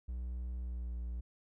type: tone with pitch glide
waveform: triangle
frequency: 61.3 to 59.52 Hz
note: B1 to A#1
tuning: -12 to +37 cents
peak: -35 dBFS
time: 0.08-1.21 s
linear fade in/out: 10 ms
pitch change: -51 cents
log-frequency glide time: 0.6-0.94 s
effects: none